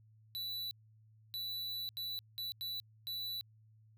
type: tone bursts at uneven times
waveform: square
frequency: 3959 Hz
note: B7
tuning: 3 cents sharp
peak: -39 dBFS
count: 6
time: 0.35-0.71 / 1.34-1.89 / 1.97-2.19 / 2.38-2.52 / 2.61-2.8 / 3.07-3.41 s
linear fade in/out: 0 ms
effects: added 109 Hz sine -61 dBFS peak until 3.97 s